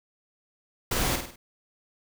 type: noise with echo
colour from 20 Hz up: pink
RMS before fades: -27 dBFS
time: 0.91-1.16 s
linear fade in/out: 5 ms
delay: 50 ms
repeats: 4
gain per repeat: -6 dB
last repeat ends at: 1.36 s
effects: none